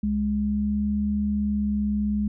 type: tone pair together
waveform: sine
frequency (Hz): 69.39 / 207.7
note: C#2 / G#3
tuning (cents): +2 / 0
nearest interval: octave + perfect fifth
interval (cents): 1898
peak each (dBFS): -30 / -22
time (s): 0.03-2.28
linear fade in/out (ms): 5
effects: none